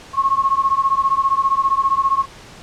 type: beating tone pair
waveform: sine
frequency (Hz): 1081 / 1096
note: C#6 / C#6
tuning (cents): -44 / -20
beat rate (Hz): 15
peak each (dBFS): -17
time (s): 0.13-2.26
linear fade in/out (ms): 50
effects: pink hiss -40 dBFS RMS until 2.62 s + low-pass 7000 Hz 12 dB/octave